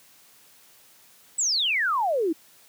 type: exponential sweep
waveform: sine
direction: down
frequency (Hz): 8120 to 301.1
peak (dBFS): -21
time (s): 1.38-2.33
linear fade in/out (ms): 10
effects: white hiss -55 dBFS RMS until 2.68 s + high-pass 100 Hz 12 dB/octave